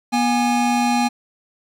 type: tone pair together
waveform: square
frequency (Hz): 242 / 823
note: B3 / G#5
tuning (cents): -35 / -16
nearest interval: octave + major sixth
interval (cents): 2119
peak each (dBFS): -19 / -20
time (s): 0.12-1.09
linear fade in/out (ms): 20
effects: low-pass 10000 Hz 12 dB/octave + 9-bit